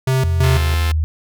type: tone with tremolo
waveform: square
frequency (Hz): 131.1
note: C3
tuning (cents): +4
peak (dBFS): -14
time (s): 0.07-0.74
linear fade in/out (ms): 5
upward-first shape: square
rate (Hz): 3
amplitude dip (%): 75
type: tone with pitch glide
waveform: sine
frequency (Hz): 85.5 to 77.95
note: F2 to D#2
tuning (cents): -36 to +4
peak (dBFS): -14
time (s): 0.24-1.04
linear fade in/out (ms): 0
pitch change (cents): -160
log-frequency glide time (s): 0.39-0.56
type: chord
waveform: 5% pulse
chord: F major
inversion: second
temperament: just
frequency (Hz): 261.9 / 349.2 / 436.5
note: C4 / F4 / A4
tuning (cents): +2 / 0 / -14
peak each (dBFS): -19 / -18 / -19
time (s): 0.43-0.92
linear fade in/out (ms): 5
effects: none